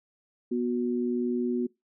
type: tone pair together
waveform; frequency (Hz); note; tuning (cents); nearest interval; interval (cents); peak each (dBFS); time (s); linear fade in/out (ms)
sine; 244.1 / 365.2; B3 / F#4; -20 / -23; perfect fifth; 697; -27 / -29; 0.51-1.67; 10
effects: noise-tail reverb RT60 0.2 s tail -23 dB re dry